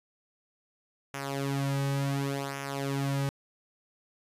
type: tone with flanger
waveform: sawtooth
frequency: 138.59 Hz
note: C#3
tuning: in tune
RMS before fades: -31 dBFS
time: 1.14-3.29 s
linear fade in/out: 0 ms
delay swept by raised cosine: 0.23 to 2.93 ms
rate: 0.69 Hz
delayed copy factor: -0.75
effects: resampled to 32000 Hz